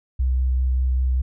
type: tone with vibrato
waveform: sine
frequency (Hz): 63.9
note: C2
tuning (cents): -40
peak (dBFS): -17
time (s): 0.19-1.22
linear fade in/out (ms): 10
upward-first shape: square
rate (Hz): 5.1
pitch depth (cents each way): 8
effects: none